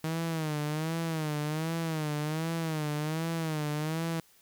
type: tone with vibrato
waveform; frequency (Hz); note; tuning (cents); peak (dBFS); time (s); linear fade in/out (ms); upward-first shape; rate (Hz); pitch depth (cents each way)
sawtooth; 157.1; D#3; +17; -26; 0.04-4.2; 2; sine; 1.3; 95
effects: white hiss -62 dBFS RMS until 4.41 s